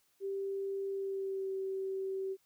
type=tone with pitch glide; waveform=sine; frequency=392 to 384.2 Hz; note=G4 to G4; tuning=0 to -35 cents; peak=-34 dBFS; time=0.2-2.37 s; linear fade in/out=50 ms; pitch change=-35 cents; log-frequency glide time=0.9-1.52 s; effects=white hiss -73 dBFS RMS until 2.45 s